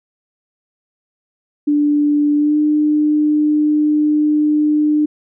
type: tone with pitch glide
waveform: sine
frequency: 293.7 to 300.9 Hz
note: D4 to D4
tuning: 0 to +42 cents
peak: -11 dBFS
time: 1.67-5.06 s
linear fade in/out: 10 ms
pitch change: +42 cents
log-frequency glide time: 2.36-2.57 s
effects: none